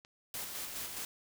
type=click; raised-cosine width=0.2 ms; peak=-37 dBFS; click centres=0.049 s
type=noise with tremolo; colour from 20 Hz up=white; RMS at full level=-40 dBFS; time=0.34-1.05 s; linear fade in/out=2 ms; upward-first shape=square; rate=4.8 Hz; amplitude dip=35%
effects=none